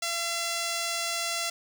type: tone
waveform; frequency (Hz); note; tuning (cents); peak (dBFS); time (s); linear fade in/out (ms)
5% pulse; 679; F5; -49; -17; 0.02-1.5; 5
effects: none